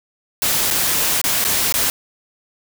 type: noise with dropouts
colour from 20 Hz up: white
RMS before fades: -18 dBFS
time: 0.42-1.9 s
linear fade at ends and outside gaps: 1 ms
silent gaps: 0.704-0.709 / 1.215-1.24 / 1.442-1.449 / 1.724-1.74 s
effects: none